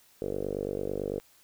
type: tone with low-pass filter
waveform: 5% pulse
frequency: 49 Hz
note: G1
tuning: in tune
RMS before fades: -33 dBFS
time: 0.22-1.2 s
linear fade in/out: 0 ms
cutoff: 470 Hz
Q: 4.6
effects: white hiss -61 dBFS RMS until 1.43 s